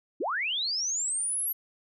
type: linear sweep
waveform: sine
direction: up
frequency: 233.1 to 11790 Hz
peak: -27 dBFS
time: 0.2-1.53 s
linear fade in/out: 10 ms
effects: none